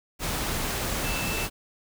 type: tone in noise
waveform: sine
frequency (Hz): 2652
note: E7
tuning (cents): +10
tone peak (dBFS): -33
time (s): 1.02-1.48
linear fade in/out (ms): 50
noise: pink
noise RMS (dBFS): -29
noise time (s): 0.19-1.5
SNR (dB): -7
effects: none